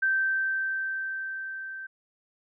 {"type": "tone with level ramp", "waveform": "sine", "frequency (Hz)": 1557, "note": "G6", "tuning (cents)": -12, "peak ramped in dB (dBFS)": [-21, -36], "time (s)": [0.02, 1.87], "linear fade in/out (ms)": 10, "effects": []}